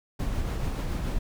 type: noise with tremolo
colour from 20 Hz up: brown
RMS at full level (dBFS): -27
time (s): 0.19-1.19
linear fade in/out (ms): 10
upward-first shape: triangle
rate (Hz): 7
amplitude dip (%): 35
effects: none